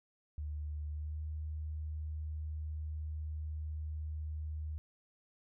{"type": "tone with pitch glide", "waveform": "sine", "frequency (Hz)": [74.9, 77.01], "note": ["D2", "D#2"], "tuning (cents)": [35, -17], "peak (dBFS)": -37, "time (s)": [0.38, 4.78], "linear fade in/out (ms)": 0, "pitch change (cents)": 48, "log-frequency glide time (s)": [0.89, 1.21], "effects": []}